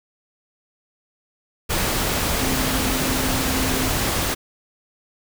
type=tone in noise; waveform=sine; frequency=260.3 Hz; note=C4; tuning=9 cents flat; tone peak=-26 dBFS; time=2.4-3.9 s; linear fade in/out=20 ms; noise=pink; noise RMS=-22 dBFS; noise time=1.69-4.35 s; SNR=-7 dB; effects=none